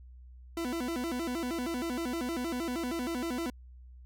40% pulse tone with vibrato, 288.2 Hz, D4, 33 cents flat, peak -31 dBFS, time 0.57-3.5 s, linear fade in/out 2 ms, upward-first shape square, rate 6.4 Hz, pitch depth 260 cents each way, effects added 62 Hz sine -48 dBFS peak until 4.05 s

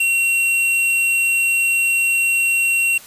sine tone with hard clipping, 2736 Hz, F7, 36 cents flat, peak -16 dBFS, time 0-2.98 s, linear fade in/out 5 ms, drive 11 dB, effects white hiss -41 dBFS RMS until 3.06 s + resampled to 32000 Hz

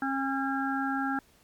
harmonic tone with a mistuned harmonic, 270.6 Hz, C#4, 42 cents flat, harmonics 1 / 3 / 5 / 6, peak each -30 / -33 / -34 / -35 dBFS, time 0.02-1.19 s, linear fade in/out 2 ms, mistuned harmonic 5, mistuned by +18 cents, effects pink hiss -62 dBFS RMS until 1.43 s + MP3 96 kbps

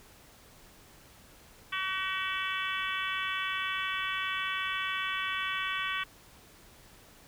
harmonic tone, 379.1 Hz, F#4, 42 cents sharp, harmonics 3 / 4 / 5 / 6 / 7 / 8 / 9, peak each -36 / -37 / -38 / -39 / -39 / -40 / -41 dBFS, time 1.72-6.04 s, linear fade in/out 10 ms, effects pink hiss -56 dBFS RMS until 7.27 s

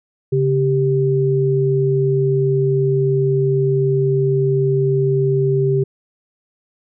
sine tone pair together, 138.59 / 392 Hz, C#3 / G4, 0 / 0 cents, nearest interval octave + tritone, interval 1800 cents, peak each -16 dBFS, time 0.32-5.84 s, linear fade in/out 10 ms, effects none

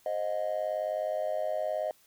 triangle tone with amplitude modulation, 622.3 Hz, D#5, in tune, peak -21 dBFS, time 0.06-1.91 s, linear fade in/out 2 ms, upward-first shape sine, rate 99.1 Hz, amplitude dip 100%, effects tanh soft clip ceiling -23 dBFS + white hiss -63 dBFS RMS until 2.06 s

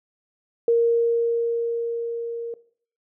sine tone with level ramp, 466.2 Hz, A#4, in tune, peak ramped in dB -14 to -28 dBFS, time 0.68-2.54 s, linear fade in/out 2 ms, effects noise-tail reverb RT60 0.5 s tail -18 dB re dry

